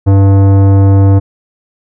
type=tone with tanh clipping; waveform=sine; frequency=98 Hz; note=G2; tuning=in tune; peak=-5 dBFS; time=0.06-1.2 s; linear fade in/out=20 ms; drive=16 dB; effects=none